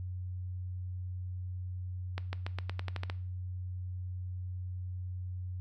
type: accelerating click train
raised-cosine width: 0.3 ms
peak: -21 dBFS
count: 10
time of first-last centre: 2.18-3.099 s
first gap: 150 ms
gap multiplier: 0.9
effects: noise-tail reverb RT60 0.5 s tail -18 dB re dry + added 91 Hz sine -36 dBFS peak until 5.6 s